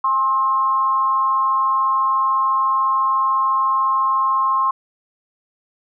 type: tone with amplitude modulation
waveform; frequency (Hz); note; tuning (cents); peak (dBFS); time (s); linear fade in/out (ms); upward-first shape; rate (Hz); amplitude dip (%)
sine; 1063; C6; +27; -12; 0.04-4.71; 5; sine; 234; 55
effects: none